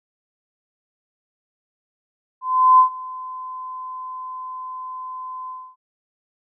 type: tone with ADSR envelope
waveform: sine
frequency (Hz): 1025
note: C6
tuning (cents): -36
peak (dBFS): -7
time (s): 2.41-5.76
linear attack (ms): 380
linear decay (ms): 100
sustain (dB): -22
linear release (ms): 270
effects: none